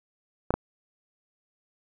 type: clicks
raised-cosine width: 1 ms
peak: -9 dBFS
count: 2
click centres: 0.506 / 0.54 s
effects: none